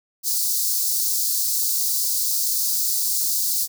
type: high-pass noise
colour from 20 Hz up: white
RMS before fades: -22 dBFS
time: 0.23-3.68 s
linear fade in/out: 50 ms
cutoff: 4300 Hz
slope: 48 dB/octave
effects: none